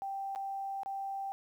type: tone with dropouts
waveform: sine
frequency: 784 Hz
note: G5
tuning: in tune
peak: -35 dBFS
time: 0.02-1.32 s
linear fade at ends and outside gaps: 0 ms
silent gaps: 0.35-0.359 / 0.833-0.86 s
effects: 11-bit

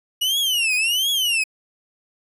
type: tone with vibrato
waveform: 40% pulse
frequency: 2880 Hz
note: F#7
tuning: 47 cents flat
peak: -17 dBFS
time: 0.21-1.44 s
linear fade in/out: 10 ms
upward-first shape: triangle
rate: 1.4 Hz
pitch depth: 280 cents each way
effects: resampled to 32000 Hz

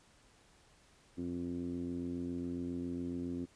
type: tone with low-pass filter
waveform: 10% pulse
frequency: 87.31 Hz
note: F2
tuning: in tune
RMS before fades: -39 dBFS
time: 1.17-3.46 s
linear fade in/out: 20 ms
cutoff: 290 Hz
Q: 4.5
effects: pink hiss -65 dBFS RMS until 3.55 s + resampled to 22050 Hz

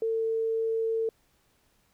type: tone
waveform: sine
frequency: 449.4 Hz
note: A4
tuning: 37 cents sharp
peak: -25 dBFS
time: 0.02-1.09 s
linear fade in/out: 2 ms
effects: pink hiss -68 dBFS RMS until 1.93 s

